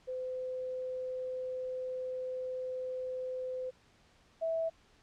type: tone pair in turn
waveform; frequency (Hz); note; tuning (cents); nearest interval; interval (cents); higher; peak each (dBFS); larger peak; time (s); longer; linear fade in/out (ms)
sine; 511 / 653.4; C5 / E5; -41 / -15; major third; 426; second; -35 / -30; second; 0.07-3.71 / 4.41-4.7; first; 20
effects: pink hiss -65 dBFS RMS until 5.02 s + low-pass 6000 Hz 12 dB/octave